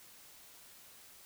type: silence
effects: white hiss -57 dBFS RMS until 1.25 s